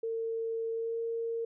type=tone with pitch glide; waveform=sine; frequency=453.7 to 459.5 Hz; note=A#4 to A#4; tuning=-47 to -25 cents; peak=-31 dBFS; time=0.03-1.45 s; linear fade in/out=5 ms; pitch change=+22 cents; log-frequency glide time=0.72-0.99 s; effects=none